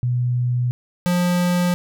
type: tone pair in turn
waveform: sine / square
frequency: 123.2 / 177.2 Hz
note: B2 / F3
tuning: -4 / +25 cents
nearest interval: tritone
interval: 629 cents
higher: second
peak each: -17 dBFS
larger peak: neither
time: 0.03-0.71 / 1.06-1.74 s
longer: neither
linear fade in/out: 0 ms
effects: none